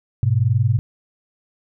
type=tone pair together; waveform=sine; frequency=103.83 / 124.82 Hz; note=G#2 / B2; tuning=0 / +19 cents; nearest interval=minor third; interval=319 cents; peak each=-17 dBFS; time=0.23-0.79 s; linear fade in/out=0 ms; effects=none